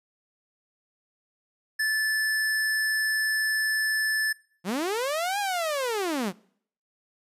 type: tone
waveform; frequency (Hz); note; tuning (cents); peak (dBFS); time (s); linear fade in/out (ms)
square; 1746; A6; -14; -24; 1.79-4.33; 10
type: linear two-way sweep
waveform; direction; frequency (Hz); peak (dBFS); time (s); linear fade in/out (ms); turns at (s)
sawtooth; up then down; 162.5 to 830.6 to 164.8; -22; 4.64-6.33; 50; 5.39
effects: noise-tail reverb RT60 0.6 s tail -23 dB re dry + resampled to 32000 Hz